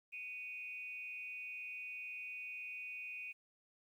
sine tone with amplitude modulation, 2489 Hz, D#7, in tune, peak -40 dBFS, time 0.12-3.33 s, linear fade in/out 20 ms, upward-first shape sine, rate 240 Hz, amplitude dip 75%, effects 12-bit

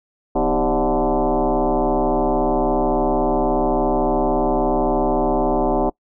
sine tone with frequency modulation, 172.8 Hz, F3, 18 cents flat, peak -15 dBFS, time 0.35-5.9 s, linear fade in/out 10 ms, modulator 141 Hz, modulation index 5.1, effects noise-tail reverb RT60 0.1 s tail -24 dB re dry

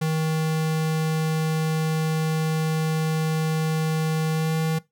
square tone with pitch glide, 158.2 to 159.67 Hz, D#3 to D#3, +29 to +45 cents, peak -22 dBFS, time 0.01-4.79 s, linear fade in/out 10 ms, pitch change +16 cents, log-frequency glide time 4.32-4.55 s, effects noise-tail reverb RT60 0.2 s tail -20 dB re dry

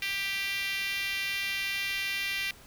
5% pulse tone with high-pass filter, 393.6 Hz, G4, 7 cents sharp, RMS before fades -32 dBFS, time 0.02-2.51 s, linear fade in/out 2 ms, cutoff 2200 Hz, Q 3.2, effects pink hiss -53 dBFS RMS until 2.66 s

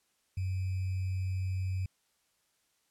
sine tone with sample-and-hold, 93.5 Hz, F#2, 19 cents sharp, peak -30 dBFS, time 0.37-1.86 s, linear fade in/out 5 ms, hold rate 2450 Hz, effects white hiss -74 dBFS RMS until 2.9 s + low-pass 11000 Hz 12 dB/octave

